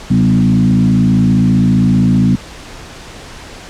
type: tone with frequency modulation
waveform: sine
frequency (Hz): 188.6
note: F#3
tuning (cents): +33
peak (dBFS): -7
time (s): 0.1-2.36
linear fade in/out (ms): 10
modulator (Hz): 55.2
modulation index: 1.3
effects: pink hiss -32 dBFS RMS until 3.69 s + low-pass 7000 Hz 12 dB/octave

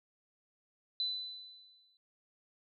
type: tone with exponential decay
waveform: sine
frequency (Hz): 4002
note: B7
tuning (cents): +22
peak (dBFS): -30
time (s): 1-1.97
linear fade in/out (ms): 1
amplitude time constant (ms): 210
effects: none

